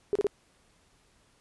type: tone bursts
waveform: sine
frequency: 407.8 Hz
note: G#4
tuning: 32 cents flat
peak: -22 dBFS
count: 3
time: 0.13-0.268 s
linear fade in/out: 0 ms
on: 24 ms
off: 33 ms
effects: pink hiss -65 dBFS RMS until 1.4 s + resampled to 24000 Hz